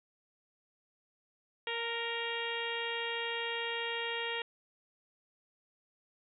harmonic tone with a mistuned harmonic, 466.3 Hz, A#4, 1 cent sharp, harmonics 1 / 2 / 3 / 4 / 5 / 6 / 7 / 8, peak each -40 / -42 / -46 / -40 / -43 / -41 / -42 / -49 dBFS, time 1.67-4.42 s, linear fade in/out 2 ms, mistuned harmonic 2, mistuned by -20 cents, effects none

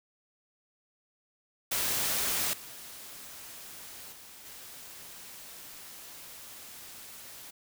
white noise with level steps, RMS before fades -30 / -46 / -50 / -47 dBFS, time 1.71-7.51 s, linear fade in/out 10 ms, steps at 2.53 / 4.12 / 4.45 s, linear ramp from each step 5 ms, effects none

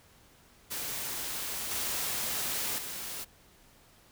white noise with level steps, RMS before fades -36 / -33 / -39 dBFS, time 0.7-3.25 s, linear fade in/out 20 ms, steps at 1.71 / 2.78 s, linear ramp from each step 2 ms, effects pink hiss -60 dBFS RMS until 4.11 s

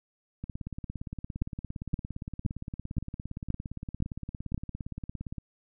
two click trains, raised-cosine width 5 ms, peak -24 / -15 dBFS, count 87 / 7, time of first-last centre 0.44-5.383 / 1.42-4.545 s, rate 17.4 / 1.92 Hz, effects none

